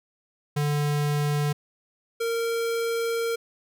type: tone pair in turn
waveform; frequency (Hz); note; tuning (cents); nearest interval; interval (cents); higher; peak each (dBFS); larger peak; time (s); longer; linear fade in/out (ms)
square; 146.83 / 461.5; D3 / A#4; 0 / -17; octave + minor sixth; 1983; second; -23 / -25; first; 0.56-1.53 / 2.2-3.36; second; 10
effects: none